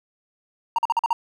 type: tone bursts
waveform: triangle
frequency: 927 Hz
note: A#5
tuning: 10 cents flat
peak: -15 dBFS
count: 6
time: 0.76-1.13 s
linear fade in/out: 2 ms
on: 25 ms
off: 44 ms
effects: none